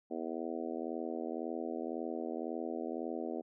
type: harmonic tone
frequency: 81.9 Hz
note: E2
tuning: 11 cents flat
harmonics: 3 / 4 / 5 / 6 / 7 / 8 / 9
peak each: -42 / -41 / -43 / -45 / -47 / -46 / -48 dBFS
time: 0.1-3.42 s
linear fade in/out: 20 ms
effects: none